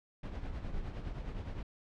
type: noise with tremolo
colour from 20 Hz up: brown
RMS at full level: -37 dBFS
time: 0.23-1.63 s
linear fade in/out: 5 ms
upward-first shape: triangle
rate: 9.7 Hz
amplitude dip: 60%
effects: low-pass 4000 Hz 12 dB/octave